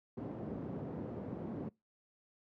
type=band-pass noise; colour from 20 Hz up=pink; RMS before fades=-42 dBFS; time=0.17-1.69 s; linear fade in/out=5 ms; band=130 to 420 Hz; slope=12 dB/octave; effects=noise-tail reverb RT60 0.2 s tail -23 dB re dry + high-pass 80 Hz 12 dB/octave